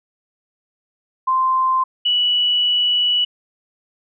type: tone pair in turn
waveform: sine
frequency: 1042 / 2947 Hz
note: C6 / F#7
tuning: -7 / -8 cents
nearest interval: octave + tritone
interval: 1799 cents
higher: second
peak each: -14 dBFS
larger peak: neither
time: 1.27-1.84 / 2.05-3.25 s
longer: second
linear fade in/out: 10 ms
effects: none